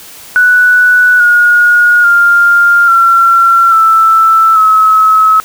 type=tone with pitch steps; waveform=sine; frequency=1480 / 1439.5 / 1400.2 / 1361.9 / 1324.6 / 1288.4 Hz; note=F#6 / F#6 / F6 / F6 / E6 / E6; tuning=0 / -48 / +4 / -44 / +8 / -40 cents; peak=-3 dBFS; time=0.36-5.4 s; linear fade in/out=0 ms; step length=840 ms; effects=white hiss -32 dBFS RMS until 5.44 s